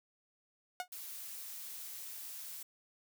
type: tone with exponential decay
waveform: sawtooth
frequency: 727 Hz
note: F#5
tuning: 31 cents flat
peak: -29 dBFS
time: 0.8-0.88 s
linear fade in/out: 1 ms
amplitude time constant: 16 ms
type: noise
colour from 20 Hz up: blue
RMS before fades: -46 dBFS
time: 0.92-2.63 s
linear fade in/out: 5 ms
effects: none